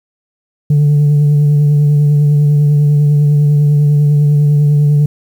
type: tone with vibrato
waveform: sine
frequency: 146.83 Hz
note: D3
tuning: in tune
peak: -4 dBFS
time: 0.7-5.06 s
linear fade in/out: 5 ms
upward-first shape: triangle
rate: 10 Hz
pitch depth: 28 cents each way
effects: tanh soft clip ceiling -5 dBFS + 7-bit